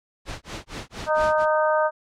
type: noise with tremolo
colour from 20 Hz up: pink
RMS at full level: -32 dBFS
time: 0.25-1.46 s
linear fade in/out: 50 ms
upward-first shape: sine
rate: 4.3 Hz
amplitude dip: 100%
type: harmonic tone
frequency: 308.6 Hz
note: D#4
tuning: 14 cents flat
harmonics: 2 / 3 / 4 / 5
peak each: -20 / -24 / -26 / -28 dBFS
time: 1.06-1.91 s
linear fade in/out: 50 ms
effects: low-pass 6000 Hz 12 dB/octave